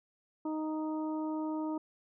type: harmonic tone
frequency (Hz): 311.1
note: D#4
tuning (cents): 0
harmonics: 1 / 2 / 3 / 4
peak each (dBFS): -33 / -43 / -42 / -50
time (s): 0.45-1.78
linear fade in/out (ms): 5
effects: none